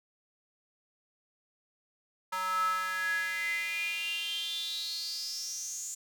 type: tone with high-pass filter sweep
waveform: square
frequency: 185.7 Hz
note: F#3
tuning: 7 cents sharp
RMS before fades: -34 dBFS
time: 2.32-5.95 s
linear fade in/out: 10 ms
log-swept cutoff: 1100 to 7200 Hz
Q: 9.4
effects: none